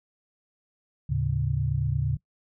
sine tone cluster, 77.3 / 110.6 / 139.3 Hz, D#2 / A2 / C#3, -11 / +9 / +9 cents, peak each -30 / -28 / -26 dBFS, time 1.09-2.17 s, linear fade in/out 10 ms, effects noise-tail reverb RT60 0.1 s tail -23 dB re dry

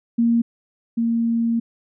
sine tone pair in turn, 233.1 / 231.1 Hz, A#3 / A#3, 0 / -15 cents, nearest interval unison, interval 15 cents, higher first, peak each -14 / -17 dBFS, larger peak first, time 0.18-0.42 / 0.97-1.6 s, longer second, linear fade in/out 10 ms, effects none

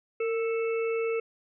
harmonic tone with a mistuned harmonic, 440 Hz, A4, in tune, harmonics 1 / 3 / 5 / 6, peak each -26 / -40 / -41 / -40 dBFS, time 0.2-1.2 s, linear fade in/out 5 ms, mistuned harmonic 1, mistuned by +60 cents, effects none

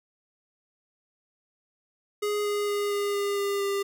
square tone with pitch steps, 415.3 / 412.4 / 409.6 / 406.8 / 403.9 / 401.2 / 398.4 Hz, G#4 / G#4 / G#4 / G#4 / G#4 / G4 / G4, 0 / -12 / -24 / -36 / -48 / +40 / +28 cents, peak -26 dBFS, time 2.22-3.83 s, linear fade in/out 10 ms, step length 230 ms, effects none

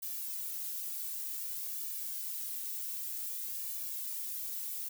violet noise with flanger, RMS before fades -39 dBFS, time 0.02-4.89 s, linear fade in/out 10 ms, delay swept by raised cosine 1.7 to 2.67 ms, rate 0.54 Hz, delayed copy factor +0.8, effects none

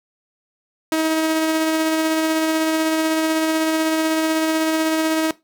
sawtooth tone with tremolo, 318.1 Hz, D#4, 38 cents sharp, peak -12 dBFS, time 0.92-5.31 s, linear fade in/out 2 ms, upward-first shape sine, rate 16 Hz, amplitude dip 25%, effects noise-tail reverb RT60 0.2 s tail -18 dB re dry

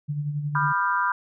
sine tone with tremolo, 146.83 Hz, D3, in tune, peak -23 dBFS, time 0.08-0.73 s, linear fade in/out 20 ms, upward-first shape sine, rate 11 Hz, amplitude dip 50%
sine chord, G dominant seventh, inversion first, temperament equal with one note detuned, 987.8 / 1202.1 / 1396.9 / 1568 Hz, B5 / D6 / F6 / G6, 0 / +40 / 0 / 0 cents, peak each -24 / -27 / -27 / -28 dBFS, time 0.55-1.12 s, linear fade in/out 2 ms
effects none

